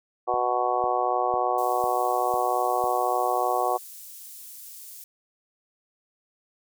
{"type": "harmonic tone", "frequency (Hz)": 123.47, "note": "B2", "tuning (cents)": 0, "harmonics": [3, 4, 5, 6, 7, 8, 9], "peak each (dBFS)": [-32, -30, -31, -25, -32, -35, -29], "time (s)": [0.27, 3.78], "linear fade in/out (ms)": 20}
{"type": "click train", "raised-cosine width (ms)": 2, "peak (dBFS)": -27, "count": 6, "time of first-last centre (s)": [0.34, 2.84], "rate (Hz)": 2}
{"type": "high-pass noise", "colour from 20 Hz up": "pink", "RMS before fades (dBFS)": -43, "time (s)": [1.58, 5.04], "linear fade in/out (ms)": 2, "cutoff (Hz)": 9900, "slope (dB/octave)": 12}
{"effects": []}